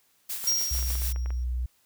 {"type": "noise with tremolo", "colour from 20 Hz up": "blue", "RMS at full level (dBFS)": -32, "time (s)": [0.29, 1.13], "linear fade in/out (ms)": 10, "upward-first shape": "sine", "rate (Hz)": 6.8, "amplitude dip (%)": 45}
{"type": "clicks", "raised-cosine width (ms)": 0.5, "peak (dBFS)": -28, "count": 12, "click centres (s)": [0.441, 0.52, 0.613, 0.752, 0.791, 0.827, 0.904, 0.954, 1.02, 1.161, 1.26, 1.305]}
{"type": "tone with exponential decay", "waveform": "square", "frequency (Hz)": 5620, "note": "F8", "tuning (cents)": 10, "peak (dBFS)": -21, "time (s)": [0.47, 1.44], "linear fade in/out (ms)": 5, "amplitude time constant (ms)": 210}
{"type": "tone", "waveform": "sine", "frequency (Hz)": 61.5, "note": "B1", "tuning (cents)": -7, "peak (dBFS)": -26, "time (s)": [0.71, 1.66], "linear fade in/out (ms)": 5}
{"effects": ["white hiss -66 dBFS RMS until 1.85 s"]}